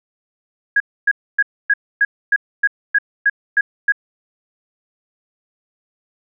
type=tone bursts; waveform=sine; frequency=1650 Hz; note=G#6; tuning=12 cents flat; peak=-10 dBFS; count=11; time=0.76-3.922 s; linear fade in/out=5 ms; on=42 ms; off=270 ms; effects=none